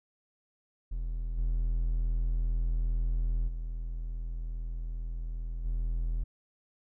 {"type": "tone with level steps", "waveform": "triangle", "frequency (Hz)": 41.2, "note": "E1", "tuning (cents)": 0, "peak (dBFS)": [-29, -24, -31, -26], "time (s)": [0.91, 6.24], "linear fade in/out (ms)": 10, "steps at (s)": [1.37, 3.47, 5.64], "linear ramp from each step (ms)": 20, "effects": []}